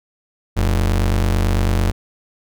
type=ring-modulated tone; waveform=square; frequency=65.41 Hz; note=C2; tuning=in tune; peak=-12 dBFS; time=0.56-1.92 s; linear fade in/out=20 ms; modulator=24.5 Hz; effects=none